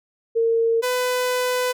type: tone pair in turn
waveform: sine / sawtooth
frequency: 457.4 / 500.4 Hz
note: A#4 / B4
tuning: -33 / +23 cents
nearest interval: major second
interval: 156 cents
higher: second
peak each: -16 dBFS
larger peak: neither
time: 0.35-0.82 / 0.82-1.73 s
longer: second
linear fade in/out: 20 ms
effects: none